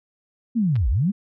sine linear two-way sweep, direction down then up, 244.9 to 46.82 to 216 Hz, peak -17 dBFS, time 0.55-1.12 s, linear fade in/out 20 ms, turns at 0.89 s
clicks, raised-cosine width 0.3 ms, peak -25 dBFS, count 2, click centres 0.756 / 0.763 s
effects none

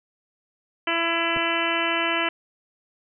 harmonic tone, 334.5 Hz, E4, 25 cents sharp, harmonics 1 / 2 / 3 / 4 / 5 / 6 / 7 / 8 / 9, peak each -30 / -30 / -30 / -30 / -30 / -30 / -30 / -30 / -30 dBFS, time 0.87-2.29 s, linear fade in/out 5 ms
clicks, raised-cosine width 2 ms, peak -22 dBFS, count 2, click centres 1.363 / 1.371 s
effects none

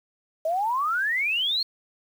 sine exponential sweep, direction up, 620 to 4359 Hz, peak -22 dBFS, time 0.45-1.63 s, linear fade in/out 5 ms, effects 8-bit

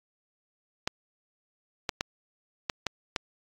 clicks, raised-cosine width 0.2 ms, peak -10 dBFS, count 6, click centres 0.875 / 1.892 / 2.009 / 2.698 / 2.867 / 3.162 s, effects AAC 48 kbps

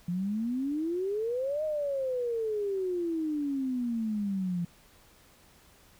sine exponential two-way sweep, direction up then down, 170.4 to 627 to 170.4 Hz, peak -28 dBFS, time 0.08-4.65 s, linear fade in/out 5 ms, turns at 1.64 s, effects pink hiss -59 dBFS RMS until 5.99 s

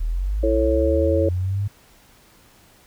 sine linear sweep, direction up, 37.81 to 102.8 Hz, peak -20 dBFS, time 0-1.68 s, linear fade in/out 10 ms
sine chord, A major, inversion second, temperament just, 330 / 440 / 550 Hz, E4 / A4 / C#5, +2 / 0 / -14 cents, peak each -22 / -24 / -20 dBFS, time 0.43-1.29 s, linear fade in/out 5 ms
effects pink hiss -53 dBFS RMS until 2.86 s

